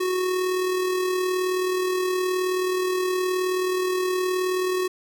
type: tone with amplitude modulation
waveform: square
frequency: 368.4 Hz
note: F#4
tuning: 7 cents flat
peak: -21 dBFS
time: 0-4.88 s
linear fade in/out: 10 ms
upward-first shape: sine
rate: 39 Hz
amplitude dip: 35%
effects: none